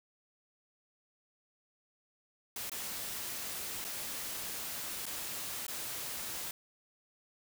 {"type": "noise with dropouts", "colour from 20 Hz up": "white", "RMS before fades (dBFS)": -40, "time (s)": [2.56, 6.51], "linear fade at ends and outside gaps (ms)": 2, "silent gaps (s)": [[2.697, 2.717], [3.843, 3.848], [5.057, 5.064], [5.667, 5.681]], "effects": []}